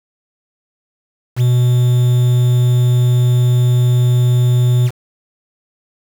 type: tone with quantisation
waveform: triangle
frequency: 123.47 Hz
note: B2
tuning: in tune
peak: -7 dBFS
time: 1.36-4.91 s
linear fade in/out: 50 ms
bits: 5
effects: none

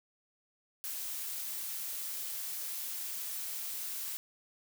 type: noise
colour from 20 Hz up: blue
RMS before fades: -39 dBFS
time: 0.84-4.17 s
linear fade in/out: 0 ms
effects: none

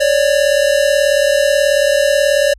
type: tone pair together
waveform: square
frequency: 554.4 / 592.8 Hz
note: C#5 / D5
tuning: 0 / +16 cents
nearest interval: minor second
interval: 116 cents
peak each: -14 dBFS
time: 0-2.54 s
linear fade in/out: 10 ms
effects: added 50 Hz sine -39 dBFS peak until 2.58 s + low-pass 11000 Hz 12 dB/octave

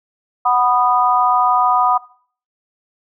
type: chord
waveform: sine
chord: B major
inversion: second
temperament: just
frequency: 740.8 / 987.8 / 1234.7 Hz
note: F#5 / B5 / D#6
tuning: +2 / 0 / -14 cents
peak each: -16 dBFS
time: 0.45-1.98 s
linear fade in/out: 10 ms
effects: noise-tail reverb RT60 0.5 s tail -20 dB re dry

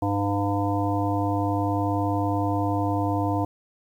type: harmonic tone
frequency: 100.6 Hz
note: G2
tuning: 45 cents sharp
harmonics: 1 / 3 / 5 / 7 / 9 / 10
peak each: -26 / -26 / -33 / -29 / -31 / -35 dBFS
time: 0.02-3.45 s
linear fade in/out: 5 ms
effects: 9-bit

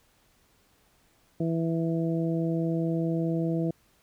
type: harmonic tone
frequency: 164.81 Hz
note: E3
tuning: in tune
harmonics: 1 / 2 / 3 / 4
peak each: -27 / -29 / -35 / -37 dBFS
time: 1.4-3.71 s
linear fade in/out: 5 ms
effects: pink hiss -65 dBFS RMS until 4.02 s

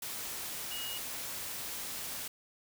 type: tone in noise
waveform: sine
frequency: 2883 Hz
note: F#7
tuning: 46 cents flat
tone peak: -40 dBFS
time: 0.71-0.98 s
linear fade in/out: 5 ms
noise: white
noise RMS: -40 dBFS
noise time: 0.02-2.28 s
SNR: -3 dB
effects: none

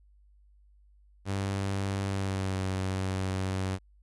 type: tone with pitch glide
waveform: sawtooth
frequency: 98 to 94.66 Hz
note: G2 to F#2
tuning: 0 to +40 cents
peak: -25 dBFS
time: 1.25-3.79 s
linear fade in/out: 50 ms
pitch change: -60 cents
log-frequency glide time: 2.09-2.58 s
effects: added 50 Hz sine -57 dBFS peak until 4.02 s + resampled to 24000 Hz

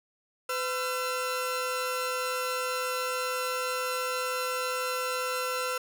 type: tone pair together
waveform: sawtooth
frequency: 506.1 / 1351 Hz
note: B4 / E6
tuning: +42 / +42 cents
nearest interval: octave + perfect fourth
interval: 1700 cents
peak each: -28 dBFS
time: 0.49-5.78 s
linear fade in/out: 5 ms
effects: none

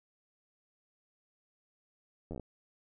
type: slowing click train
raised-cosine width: 2 ms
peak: -28 dBFS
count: 7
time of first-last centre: 2.31-2.397 s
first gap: 11 ms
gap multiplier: 1.11
effects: none

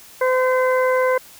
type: harmonic tone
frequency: 512 Hz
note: C5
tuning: 38 cents flat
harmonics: 1 / 2 / 3 / 4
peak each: -16 / -22 / -26 / -28 dBFS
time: 0.21-1.18 s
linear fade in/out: 5 ms
effects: white hiss -44 dBFS RMS until 1.39 s

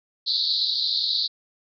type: band-pass noise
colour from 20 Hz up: pink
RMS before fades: -24 dBFS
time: 0.26-1.28 s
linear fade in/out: 20 ms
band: 3800 to 4600 Hz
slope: 96 dB/octave
effects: none

